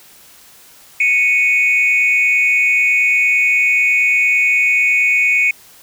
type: tone pair together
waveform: sine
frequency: 2216 / 2487 Hz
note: C#7 / D#7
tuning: -1 / -1 cents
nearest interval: major second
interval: 200 cents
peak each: -12 dBFS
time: 1-5.51 s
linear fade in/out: 5 ms
effects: tanh soft clip ceiling -6 dBFS + white hiss -44 dBFS RMS until 5.82 s